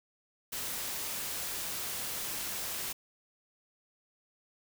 white noise, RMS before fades -37 dBFS, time 0.52-2.93 s, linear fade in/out 10 ms, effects none

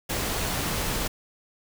pink noise, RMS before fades -28 dBFS, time 0.09-1.08 s, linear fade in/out 10 ms, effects none

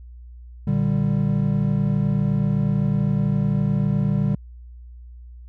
triangle chord, G minor, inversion first, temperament equal with one note detuned, 116.54 / 148.11 / 196 Hz, Bb2 / D3 / G3, 0 / +15 / 0 cents, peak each -23 / -19 / -20 dBFS, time 0.67-4.35 s, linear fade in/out 5 ms, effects added 60 Hz sine -38 dBFS peak until 5.48 s

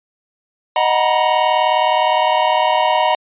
square chord, B major seventh, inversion first, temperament equal with one note detuned, 622.3 / 740 / 932.3 / 971.9 Hz, D#5 / F#5 / A#5 / B5, 0 / 0 / 0 / -28 cents, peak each -19 dBFS, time 0.76-3.15 s, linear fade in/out 2 ms, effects resampled to 8000 Hz

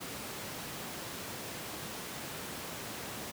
pink high-pass noise, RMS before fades -42 dBFS, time 0-3.32 s, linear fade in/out 20 ms, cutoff 120 Hz, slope 12 dB/octave, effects none

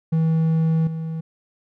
triangle tone with level steps, 161.4 Hz, E3, 36 cents flat, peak -14 / -23 dBFS, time 0.12-1.21 s, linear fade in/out 10 ms, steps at 0.87 s, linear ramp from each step 2 ms, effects none

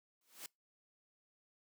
white noise with exponential growth, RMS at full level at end -44 dBFS, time 0.21-0.46 s, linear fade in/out 2 ms, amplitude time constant 54 ms, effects noise-tail reverb RT60 0.2 s tail -25 dB re dry + high-pass 200 Hz 12 dB/octave

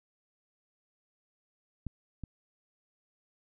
clicks, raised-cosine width 5 ms, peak -24 / -27 dBFS, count 2, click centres 1.867 / 2.237 s, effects none

